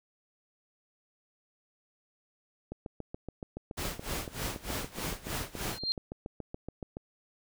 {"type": "click train", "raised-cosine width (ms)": 2, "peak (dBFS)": -25, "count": 31, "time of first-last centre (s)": [2.72, 6.969], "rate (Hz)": 7.06}
{"type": "noise with tremolo", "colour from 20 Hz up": "pink", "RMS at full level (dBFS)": -34, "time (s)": [3.77, 5.79], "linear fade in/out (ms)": 10, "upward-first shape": "sine", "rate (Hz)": 3.3, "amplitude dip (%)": 90}
{"type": "tone with exponential growth", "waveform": "sine", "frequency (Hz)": 4187, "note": "C8", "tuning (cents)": 0, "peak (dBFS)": -24, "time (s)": [5.62, 5.92], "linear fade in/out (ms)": 0, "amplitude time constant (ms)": 64}
{"effects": []}